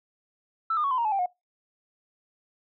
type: tone with pitch steps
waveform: sine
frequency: 1323 / 1213.2 / 1112.5 / 1020.2 / 935.5 / 857.9 / 786.7 / 721.4 Hz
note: E6 / D#6 / C#6 / C6 / A#5 / A5 / G5 / F#5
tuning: +6 / -44 / +6 / -44 / +6 / -44 / +6 / -44 cents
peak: -22 dBFS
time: 0.7-1.26 s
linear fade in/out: 5 ms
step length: 70 ms
effects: noise-tail reverb RT60 0.2 s tail -24 dB re dry + tanh soft clip ceiling -18 dBFS